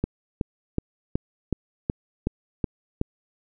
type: click train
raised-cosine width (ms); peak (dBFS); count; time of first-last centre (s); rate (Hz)
3; -10; 9; 0.04-3.014; 2.69
effects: none